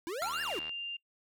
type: exponential two-way sweep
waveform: square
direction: up then down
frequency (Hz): 312.5 to 1840 to 312.5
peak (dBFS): -36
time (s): 0.07-0.59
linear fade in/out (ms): 0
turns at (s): 0.42
type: tone with exponential decay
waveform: square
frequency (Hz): 1367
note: F6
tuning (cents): -37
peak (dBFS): -32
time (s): 0.22-0.68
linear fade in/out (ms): 1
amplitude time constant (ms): 100
type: click train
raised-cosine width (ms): 0.3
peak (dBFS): -30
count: 38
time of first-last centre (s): 0.22-0.694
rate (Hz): 78.1
type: tone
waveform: sine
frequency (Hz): 2794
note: F7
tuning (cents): 0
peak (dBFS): -36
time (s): 0.33-0.97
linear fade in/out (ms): 10
effects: noise-tail reverb RT60 0.1 s tail -26 dB re dry